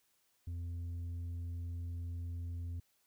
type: tone with tanh clipping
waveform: sine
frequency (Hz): 85.8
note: F2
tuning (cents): -30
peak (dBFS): -39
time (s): 0.47-2.8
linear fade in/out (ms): 5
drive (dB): 4
effects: white hiss -75 dBFS RMS until 3.06 s